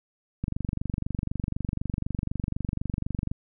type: click train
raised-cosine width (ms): 5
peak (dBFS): -16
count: 70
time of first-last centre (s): 0.44-3.315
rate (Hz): 24
effects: none